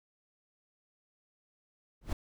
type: noise with exponential growth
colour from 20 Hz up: brown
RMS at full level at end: -26 dBFS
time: 2.01-2.13 s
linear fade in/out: 5 ms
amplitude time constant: 25 ms
effects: none